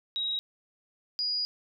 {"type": "tone pair in turn", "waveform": "sine", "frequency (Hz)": [3819, 4894], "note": ["A#7", "D#8"], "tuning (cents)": [41, -29], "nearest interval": "major third", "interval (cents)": 430, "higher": "second", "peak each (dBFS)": [-28, -27], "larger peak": "second", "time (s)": [[0.16, 0.39], [1.19, 1.45]], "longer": "second", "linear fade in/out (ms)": 0, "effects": []}